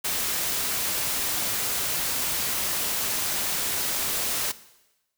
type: noise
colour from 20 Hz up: white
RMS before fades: -27 dBFS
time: 0.04-4.52 s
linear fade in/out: 10 ms
effects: noise-tail reverb RT60 1.0 s tail -17 dB re dry